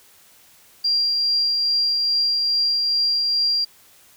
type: tone with tremolo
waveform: sine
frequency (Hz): 4762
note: D8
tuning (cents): +23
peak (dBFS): -16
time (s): 0.84-3.65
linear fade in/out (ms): 10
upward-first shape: triangle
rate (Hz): 2.4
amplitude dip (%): 25
effects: white hiss -52 dBFS RMS until 4.16 s